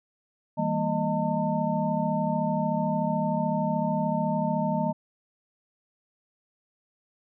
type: tone cluster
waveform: sine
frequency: 163.3 / 199.6 / 233.1 / 619 / 901 Hz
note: E3 / G3 / A#3 / D#5 / A5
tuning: -16 / +32 / 0 / -9 / +41 cents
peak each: -30 dBFS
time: 0.57-4.93 s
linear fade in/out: 20 ms
effects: none